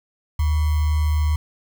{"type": "tone with sample-and-hold", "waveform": "sine", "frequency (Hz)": 76.3, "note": "D#2", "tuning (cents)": -33, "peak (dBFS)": -16, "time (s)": [0.39, 1.36], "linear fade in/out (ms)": 5, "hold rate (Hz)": 1050, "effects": []}